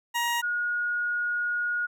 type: tone pair in turn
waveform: 20% pulse / sine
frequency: 947 / 1441.9 Hz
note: A#5 / F#6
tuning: +27 / -45 cents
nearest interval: perfect fifth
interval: 728 cents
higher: second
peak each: -20 / -25 dBFS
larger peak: first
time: 0.14-0.42 / 0.42-1.87 s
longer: second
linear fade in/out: 20 ms
effects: none